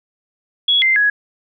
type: tone with pitch steps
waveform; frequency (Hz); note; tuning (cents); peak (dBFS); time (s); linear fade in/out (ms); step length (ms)
sine; 3355 / 2084 / 1671; G#7 / C7 / G#6; +17 / -7 / +10; -11; 0.68-1.1; 5; 140
effects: none